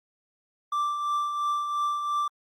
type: tone with tremolo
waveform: triangle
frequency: 1174.7 Hz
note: D6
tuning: in tune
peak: -21 dBFS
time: 0.72-2.28 s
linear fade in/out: 5 ms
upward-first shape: triangle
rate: 2.9 Hz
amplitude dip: 50%
effects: Opus 48 kbps